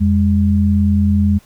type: tone pair together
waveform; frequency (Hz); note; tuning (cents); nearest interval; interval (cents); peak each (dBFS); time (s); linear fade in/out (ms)
sine; 85.81 / 204.1; F2 / G#3; -30 / -30; octave + minor third; 1500; -13; 0-1.39; 20
effects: pink hiss -50 dBFS RMS until 1.45 s